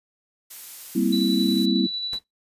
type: noise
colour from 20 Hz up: blue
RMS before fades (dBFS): -38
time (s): 0.5-1.66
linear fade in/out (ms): 10
type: chord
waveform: sine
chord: C dominant seventh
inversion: second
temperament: equal with one note detuned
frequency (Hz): 196 / 233.1 / 258.9 / 329.6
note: G3 / Bb3 / C4 / E4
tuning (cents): 0 / 0 / -18 / 0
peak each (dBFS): -24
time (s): 0.95-1.87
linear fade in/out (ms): 10
type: tone with tremolo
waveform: sine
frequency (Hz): 3951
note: B7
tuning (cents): 0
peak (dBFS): -25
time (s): 1.12-2.19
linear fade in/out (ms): 10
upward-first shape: square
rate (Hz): 11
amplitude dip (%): 25
type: noise with exponential decay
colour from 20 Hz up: pink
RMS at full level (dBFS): -36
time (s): 2.13-2.24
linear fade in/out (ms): 0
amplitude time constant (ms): 23
effects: noise-tail reverb RT60 0.2 s tail -25 dB re dry + resampled to 32000 Hz